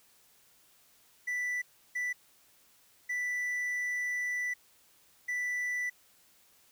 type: tone bursts at uneven times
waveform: triangle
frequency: 1975.5 Hz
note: B6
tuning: in tune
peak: -29 dBFS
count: 4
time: 1.27-1.62 / 1.95-2.13 / 3.09-4.54 / 5.28-5.9 s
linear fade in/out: 10 ms
effects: white hiss -64 dBFS RMS until 6.71 s